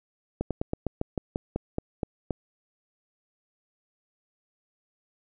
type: slowing click train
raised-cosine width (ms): 2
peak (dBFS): -14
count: 12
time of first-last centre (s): 0.41-2.307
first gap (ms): 97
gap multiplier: 1.11
effects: none